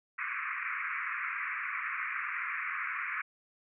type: band-pass noise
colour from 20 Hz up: white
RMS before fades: -36 dBFS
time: 0.18-3.22 s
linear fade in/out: 10 ms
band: 1100 to 2400 Hz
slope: 96 dB/octave
effects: none